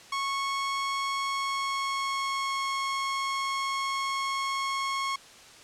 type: tone with pitch glide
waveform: sawtooth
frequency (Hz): 1100 to 1091.1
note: C#6 to C#6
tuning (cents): -14 to -28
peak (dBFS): -24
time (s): 0.12-5.16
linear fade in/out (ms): 5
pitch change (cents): -14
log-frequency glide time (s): 1.18-2.71
effects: white hiss -50 dBFS RMS until 5.63 s + low-pass 7000 Hz 12 dB/octave